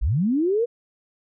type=linear sweep; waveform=sine; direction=up; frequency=38.21 to 490 Hz; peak=-18 dBFS; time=0.01-0.66 s; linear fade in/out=20 ms; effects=none